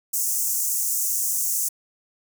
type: high-pass noise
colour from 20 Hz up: pink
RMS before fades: -24 dBFS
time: 0.13-1.69 s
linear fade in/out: 10 ms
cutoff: 6200 Hz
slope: 48 dB/octave
effects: none